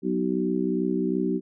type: harmonic tone with a mistuned harmonic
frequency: 62.7 Hz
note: B1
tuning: 27 cents sharp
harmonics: 3 / 4 / 5 / 6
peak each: -28 / -28 / -28 / -28 dBFS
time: 0.02-1.41 s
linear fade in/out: 50 ms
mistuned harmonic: 6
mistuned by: +16 cents
effects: none